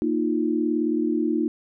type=chord; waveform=sine; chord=Bb suspended fourth; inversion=none; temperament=just; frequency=233.1 / 310.8 / 349.6 Hz; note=Bb3 / Eb4 / F4; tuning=0 / -2 / +2 cents; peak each=-26 / -23 / -26 dBFS; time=0.02-1.48 s; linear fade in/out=0 ms; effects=none